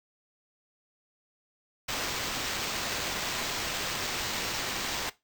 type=noise with sample-and-hold; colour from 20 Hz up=violet; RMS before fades=-33 dBFS; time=1.88-5.1 s; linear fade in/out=10 ms; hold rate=11025 Hz; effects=noise-tail reverb RT60 0.2 s tail -17 dB re dry